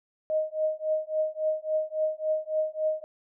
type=tone with tremolo; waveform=sine; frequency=623 Hz; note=D#5; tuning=2 cents sharp; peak=-21 dBFS; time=0.3-3.04 s; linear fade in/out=0 ms; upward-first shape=triangle; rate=3.6 Hz; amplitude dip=100%; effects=none